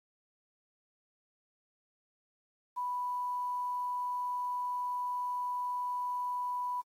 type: tone with quantisation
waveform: sine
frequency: 987.8 Hz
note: B5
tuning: in tune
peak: -32 dBFS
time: 2.76-6.82 s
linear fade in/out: 20 ms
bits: 10
effects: AAC 48 kbps